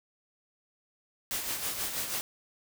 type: noise with tremolo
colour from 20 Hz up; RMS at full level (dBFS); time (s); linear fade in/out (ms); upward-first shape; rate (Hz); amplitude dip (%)
white; -32; 1.31-2.21; 0; sine; 6.2; 50
effects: none